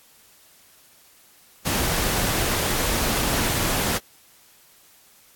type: noise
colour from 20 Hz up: pink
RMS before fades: -23 dBFS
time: 1.65-3.99 s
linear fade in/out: 20 ms
effects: white hiss -54 dBFS RMS until 5.35 s + AAC 64 kbps